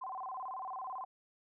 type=tone with vibrato; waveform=sine; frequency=887 Hz; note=A5; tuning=14 cents sharp; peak=-39 dBFS; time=0.01-1.05 s; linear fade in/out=10 ms; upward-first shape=square; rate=18 Hz; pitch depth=270 cents each way; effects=none